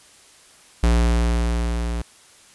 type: tone with level ramp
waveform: square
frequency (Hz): 58.27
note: A#1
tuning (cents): 0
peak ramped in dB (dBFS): -14 to -24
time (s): 0.83-2.02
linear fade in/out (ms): 5
effects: white hiss -50 dBFS RMS until 2.54 s + resampled to 24000 Hz